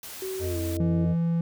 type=noise; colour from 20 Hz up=white; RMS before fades=-40 dBFS; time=0.03-0.77 s; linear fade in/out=2 ms
type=tone with pitch glide; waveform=sine; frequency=378.6 to 331.5 Hz; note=F#4 to E4; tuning=+40 to +10 cents; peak=-30 dBFS; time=0.22-1.05 s; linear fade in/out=2 ms; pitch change=-230 cents; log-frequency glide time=0.45-0.59 s
type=harmonic tone; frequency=88.2 Hz; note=F2; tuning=18 cents sharp; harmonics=1 / 3 / 5 / 7; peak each=-29 / -42 / -41 / -37 dBFS; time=0.39-1.16 s; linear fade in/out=50 ms
type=tone; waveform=triangle; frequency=167.8 Hz; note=E3; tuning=31 cents sharp; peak=-20 dBFS; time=0.8-1.41 s; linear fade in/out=2 ms
effects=none